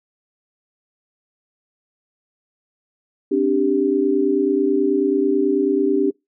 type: chord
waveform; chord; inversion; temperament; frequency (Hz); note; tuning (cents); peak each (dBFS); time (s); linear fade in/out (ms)
sine; C suspended second; none; equal with one note detuned; 264.5 / 293.7 / 392; C4 / D4 / G4; +19 / 0 / 0; -22 / -19 / -18; 3.31-6.11; 10
effects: noise-tail reverb RT60 0.2 s tail -26 dB re dry